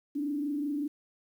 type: tone with frequency modulation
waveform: sine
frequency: 290.3 Hz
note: D4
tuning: 20 cents flat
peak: -29 dBFS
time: 0.15-0.88 s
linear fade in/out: 10 ms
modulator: 25.2 Hz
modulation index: 0.62
effects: 10-bit